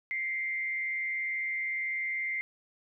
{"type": "tone with frequency modulation", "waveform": "sine", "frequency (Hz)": 2093, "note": "C7", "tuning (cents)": 0, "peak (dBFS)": -30, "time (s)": [0.11, 2.41], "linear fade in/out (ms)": 0, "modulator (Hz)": 138, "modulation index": 0.45, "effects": []}